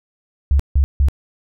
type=tone bursts; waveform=sine; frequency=69.3 Hz; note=C#2; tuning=in tune; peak=-10 dBFS; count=3; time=0.51-1.085 s; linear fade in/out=0 ms; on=85 ms; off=160 ms; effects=none